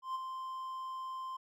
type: tone with ADSR envelope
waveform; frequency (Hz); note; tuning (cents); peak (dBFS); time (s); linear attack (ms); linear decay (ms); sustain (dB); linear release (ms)
triangle; 1044; C6; -4; -31; 0.02-1.37; 130; 20; -6; 9
effects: none